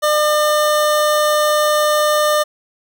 25% pulse tone, 602 Hz, D5, 43 cents sharp, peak -9 dBFS, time 0.02-2.44 s, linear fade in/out 20 ms, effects none

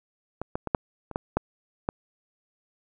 clicks, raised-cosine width 1 ms, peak -17 / -14 / -16 / -6 / -23 / -12 / -8 / -11 dBFS, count 8, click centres 0.416 / 0.555 / 0.673 / 0.748 / 1.113 / 1.159 / 1.37 / 1.889 s, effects none

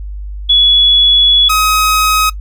sine / sawtooth tone pair in turn, 3393 / 1266.2 Hz, G#7 / D#6, +36 / +30 cents, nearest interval octave + perfect fourth, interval 1706 cents, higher first, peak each -5 dBFS, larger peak neither, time 0.49-1.49 / 1.49-2.3 s, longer first, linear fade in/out 10 ms, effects noise-tail reverb RT60 0.1 s tail -19 dB re dry + added 50 Hz sine -21 dBFS peak until 2.4 s

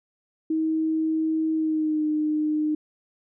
sine tone with pitch glide, 317.6 to 305.2 Hz, D#4 to D#4, +36 to -33 cents, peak -21 dBFS, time 0.5-2.75 s, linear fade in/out 5 ms, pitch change -69 cents, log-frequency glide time 1.54-2.06 s, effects none

